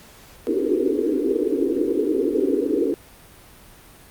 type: band-pass noise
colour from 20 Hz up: white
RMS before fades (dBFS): -21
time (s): 0.47-2.94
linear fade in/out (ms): 0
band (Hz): 260 to 470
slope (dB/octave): 96
effects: pink hiss -47 dBFS RMS until 4.1 s + Opus 48 kbps